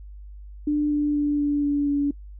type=tone with pitch steps; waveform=sine; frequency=296.5 / 294.3 / 292.1 / 289.9 / 287.7 / 285.6 Hz; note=D4 / D4 / D4 / D4 / D4 / D4; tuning=+17 / +4 / -9 / -22 / -36 / -48 cents; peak=-19 dBFS; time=0.67-2.11 s; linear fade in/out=5 ms; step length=240 ms; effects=noise-tail reverb RT60 0.1 s tail -23 dB re dry + added 50 Hz sine -38 dBFS peak until 2.39 s